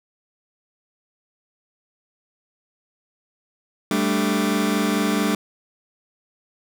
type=chord; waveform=sawtooth; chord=G suspended second; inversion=none; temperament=just; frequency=196 / 220.5 / 294 Hz; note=G3 / A3 / D4; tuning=0 / +4 / +2 cents; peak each=-19 dBFS; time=3.91-5.35 s; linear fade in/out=2 ms; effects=none